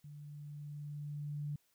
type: tone with level ramp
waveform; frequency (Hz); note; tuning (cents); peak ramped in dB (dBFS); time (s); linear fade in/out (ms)
sine; 146.83; D3; 0; -48 to -36; 0.04-1.56; 5
effects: white hiss -75 dBFS RMS until 1.74 s